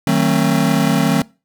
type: chord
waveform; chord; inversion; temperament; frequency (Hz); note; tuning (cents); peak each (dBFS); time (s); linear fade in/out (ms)
square; D# diminished seventh; none; just; 155.56 / 186.68 / 224 / 268.8; D#3 / F#3 / A3 / C4; 0 / +16 / +31 / +47; -19; 0.07-1.22; 2
effects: noise-tail reverb RT60 0.3 s tail -23 dB re dry